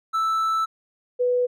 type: tone pair in turn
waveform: triangle / sine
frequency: 1318.5 / 493.9 Hz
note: E6 / B4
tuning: 0 / 0 cents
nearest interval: octave + perfect fourth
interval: 1700 cents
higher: first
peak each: -18 dBFS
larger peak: neither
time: 0.13-0.66 / 1.19-1.47 s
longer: first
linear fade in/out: 20 ms
effects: none